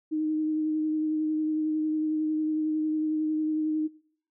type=tone with vibrato; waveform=sine; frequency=310 Hz; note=D#4; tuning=6 cents flat; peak=-25 dBFS; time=0.11-3.88 s; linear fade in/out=20 ms; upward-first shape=sine; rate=11 Hz; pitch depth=18 cents each way; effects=noise-tail reverb RT60 0.6 s tail -21 dB re dry